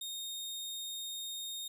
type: tone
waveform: sawtooth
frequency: 3696 Hz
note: A#7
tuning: 16 cents flat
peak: -36 dBFS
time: 0.01-1.68 s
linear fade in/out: 5 ms
effects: none